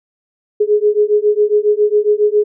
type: beating tone pair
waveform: sine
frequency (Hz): 415.3 / 422.6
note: G#4 / G#4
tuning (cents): 0 / +30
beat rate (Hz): 7.3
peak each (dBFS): -13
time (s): 0.6-2.44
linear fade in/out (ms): 10
effects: none